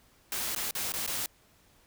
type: noise with dropouts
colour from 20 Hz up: white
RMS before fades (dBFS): -33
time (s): 0.32-1.26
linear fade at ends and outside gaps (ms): 1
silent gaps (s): 0.549-0.561 / 0.71-0.751 / 0.921-0.938 / 1.064-1.076
effects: pink hiss -63 dBFS RMS until 1.86 s